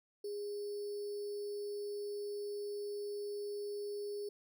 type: tone with sample-and-hold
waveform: sine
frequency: 410 Hz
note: G#4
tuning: 22 cents flat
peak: -38 dBFS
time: 0.24-4.29 s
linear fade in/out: 5 ms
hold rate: 4900 Hz
effects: none